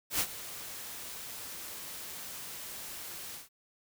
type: noise with ADSR envelope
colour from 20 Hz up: white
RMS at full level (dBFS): -28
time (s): 0.1-3.49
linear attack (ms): 100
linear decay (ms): 57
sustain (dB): -15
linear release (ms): 150
effects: none